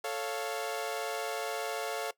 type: chord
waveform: sawtooth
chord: A augmented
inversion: none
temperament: equal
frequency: 440 / 554.4 / 698.5 Hz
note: A4 / C#5 / E#5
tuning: 0 / 0 / 0 cents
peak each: -33 / -34 / -34 dBFS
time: 0.04-2.11 s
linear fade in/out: 5 ms
effects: noise-tail reverb RT60 0.1 s tail -19 dB re dry